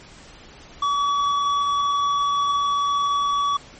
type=tone with hard clipping; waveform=triangle; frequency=1139 Hz; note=C#6; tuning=47 cents sharp; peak=-20 dBFS; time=0.82-3.57 s; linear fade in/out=5 ms; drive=11 dB; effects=pink hiss -45 dBFS RMS until 3.79 s + MP3 32 kbps